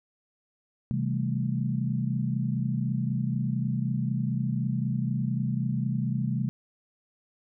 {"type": "chord", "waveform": "sine", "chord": "A minor seventh", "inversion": "first", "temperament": "equal with one note detuned", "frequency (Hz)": [130.81, 161.7, 196, 220], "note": ["C3", "E3", "G3", "A3"], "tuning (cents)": [0, -33, 0, 0], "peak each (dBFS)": [-28, -33, -32, -32], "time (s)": [0.91, 6.49], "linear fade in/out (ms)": 0, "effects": []}